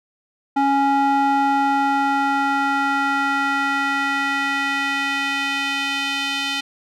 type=tone with band-pass filter sweep; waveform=square; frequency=277.2 Hz; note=C#4; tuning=in tune; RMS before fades=-20 dBFS; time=0.56-6.61 s; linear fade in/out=10 ms; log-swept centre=740 to 3100 Hz; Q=1.8; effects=none